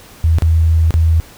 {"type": "tone with dropouts", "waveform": "sine", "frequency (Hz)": 81.2, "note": "E2", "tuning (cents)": -26, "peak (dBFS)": -8, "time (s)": [0.24, 1.2], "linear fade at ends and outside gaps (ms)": 0, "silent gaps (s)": [[0.385, 0.422], [0.907, 0.94]], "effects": ["pink hiss -40 dBFS RMS until 1.37 s"]}